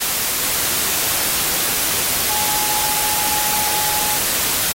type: tone in noise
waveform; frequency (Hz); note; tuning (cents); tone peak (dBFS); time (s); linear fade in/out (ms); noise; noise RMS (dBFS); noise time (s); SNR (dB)
sine; 847; G#5; +34; -26; 2.29-4.18; 20; white; -19; 0-4.73; -10
effects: AAC 48 kbps